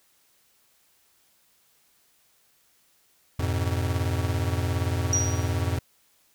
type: chord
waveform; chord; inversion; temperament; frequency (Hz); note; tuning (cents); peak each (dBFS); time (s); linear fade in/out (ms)
square; F diminished; none; just; 87.31 / 104.77 / 125.72; F2 / Ab2 / Cb3; 0 / +16 / +31; -27 / -30 / -32; 3.39-5.79; 5
type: tone with exponential decay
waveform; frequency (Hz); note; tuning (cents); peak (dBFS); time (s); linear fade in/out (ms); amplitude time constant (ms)
sine; 5760; F#8; -47; -19; 5.13-5.59; 1; 99
effects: white hiss -64 dBFS RMS until 6.34 s